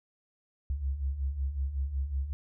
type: beating tone pair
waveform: sine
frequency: 64.6 / 70 Hz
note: C2 / C#2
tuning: -21 / +18 cents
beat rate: 5.4 Hz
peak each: -36 / -30 dBFS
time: 0.7-2.33 s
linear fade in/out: 0 ms
effects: none